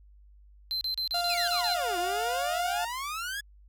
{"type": "tone bursts", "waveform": "triangle", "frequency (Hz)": 4094, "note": "C8", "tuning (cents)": -38, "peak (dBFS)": -27, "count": 8, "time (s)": [0.71, 1.741], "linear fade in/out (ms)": 0, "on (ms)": 100, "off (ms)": 33}
{"type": "tone with pitch glide", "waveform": "35% pulse", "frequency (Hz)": [698, 707.7], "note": ["F5", "F5"], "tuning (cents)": [-1, 23], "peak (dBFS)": -27, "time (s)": [1.14, 2.85], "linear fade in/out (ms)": 5, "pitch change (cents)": 24, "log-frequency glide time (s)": [1.47, 1.55]}
{"type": "exponential two-way sweep", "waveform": "sawtooth", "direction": "down then up", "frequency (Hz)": [2719, 339.2, 1712], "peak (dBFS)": -29, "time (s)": [1.29, 3.41], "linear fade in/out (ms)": 10, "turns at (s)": 1.98}
{"effects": ["added 50 Hz sine -52 dBFS peak until 3.68 s"]}